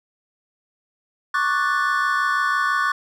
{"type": "chord", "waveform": "triangle", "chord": "D major seventh", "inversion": "third", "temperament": "equal", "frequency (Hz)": [1108.7, 1174.7, 1480, 1760], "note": ["C#6", "D6", "F#6", "A6"], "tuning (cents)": [0, 0, 0, 0], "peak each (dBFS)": [-21, -23, -21, -24], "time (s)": [1.34, 2.92], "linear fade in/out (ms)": 5, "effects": []}